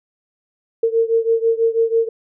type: beating tone pair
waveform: sine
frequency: 453.6 / 459.7 Hz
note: A#4 / A#4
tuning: -47 / -24 cents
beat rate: 6.1 Hz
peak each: -16 / -18 dBFS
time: 0.83-2.09 s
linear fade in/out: 5 ms
effects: none